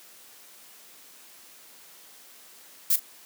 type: noise with echo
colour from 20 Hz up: violet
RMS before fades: -21 dBFS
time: 2.9-2.96 s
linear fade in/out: 5 ms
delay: 37 ms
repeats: 1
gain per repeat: -15 dB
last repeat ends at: 2.997 s
effects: white hiss -51 dBFS RMS until 3.25 s + high-pass 200 Hz 12 dB/octave